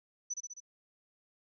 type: tone with echo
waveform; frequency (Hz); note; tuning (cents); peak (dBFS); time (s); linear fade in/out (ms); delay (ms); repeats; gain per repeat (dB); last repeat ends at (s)
sine; 5980; F#8; +17; -33; 0.3-0.34; 10; 66; 4; -3; 0.604
effects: none